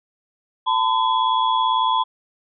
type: tone cluster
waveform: sine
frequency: 893 / 1011 / 3365 Hz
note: A5 / B5 / G#7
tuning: +25 / +40 / +22 cents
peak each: -21 / -18 / -27 dBFS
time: 0.66-2.04 s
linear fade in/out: 20 ms
effects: none